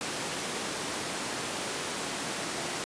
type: high-pass noise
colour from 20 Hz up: pink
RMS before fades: -34 dBFS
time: 0.01-2.84 s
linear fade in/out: 0 ms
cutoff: 220 Hz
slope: 12 dB/octave
effects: resampled to 22050 Hz